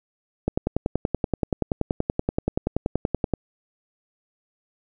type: click train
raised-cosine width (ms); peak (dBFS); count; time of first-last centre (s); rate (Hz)
2; -8; 31; 0.48-3.337; 10.5
effects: none